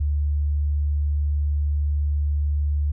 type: tone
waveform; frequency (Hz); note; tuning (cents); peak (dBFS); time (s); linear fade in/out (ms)
sine; 73.2; D2; -5; -19; 0-2.92; 10
effects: none